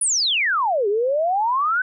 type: exponential two-way sweep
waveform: sine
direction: down then up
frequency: 10240 to 392 to 1542 Hz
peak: -17 dBFS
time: 0.01-1.82 s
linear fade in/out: 5 ms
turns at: 0.88 s
effects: none